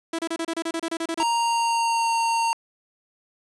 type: tone bursts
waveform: sawtooth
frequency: 330 Hz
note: E4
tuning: 2 cents sharp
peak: -21 dBFS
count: 13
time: 0.13-1.232 s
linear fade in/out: 5 ms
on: 58 ms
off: 29 ms
type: tone with pitch glide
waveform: square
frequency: 932.3 to 918.4 Hz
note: A#5 to A#5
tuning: 0 to -26 cents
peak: -21 dBFS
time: 1.2-2.53 s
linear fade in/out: 0 ms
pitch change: -26 cents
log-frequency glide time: 1.35-2.1 s
effects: resampled to 24000 Hz + 7-bit